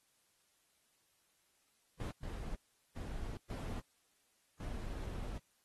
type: noise bursts at uneven times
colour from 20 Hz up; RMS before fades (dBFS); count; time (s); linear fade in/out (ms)
brown; -42; 5; 2-2.11 / 2.23-2.55 / 2.96-3.37 / 3.5-3.8 / 4.6-5.38; 2
effects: white hiss -75 dBFS RMS until 5.64 s + AAC 32 kbps